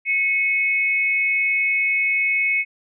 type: tone pair together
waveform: sine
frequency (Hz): 2195 / 2536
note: C#7 / D#7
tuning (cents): -18 / +32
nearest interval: minor third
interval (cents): 250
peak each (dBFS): -18 / -23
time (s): 0.05-2.65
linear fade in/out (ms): 50
effects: none